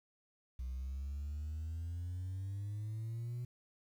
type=exponential sweep; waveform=sine; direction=up; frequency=61.74 to 123.47 Hz; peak=-36 dBFS; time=0.59-3.45 s; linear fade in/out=5 ms; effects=tanh soft clip ceiling -37 dBFS + 11-bit